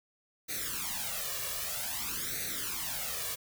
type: noise with flanger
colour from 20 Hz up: white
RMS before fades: -36 dBFS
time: 0.48-3.36 s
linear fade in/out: 20 ms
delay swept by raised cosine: 0.48 to 1.78 ms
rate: 0.52 Hz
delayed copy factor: +0.9
effects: none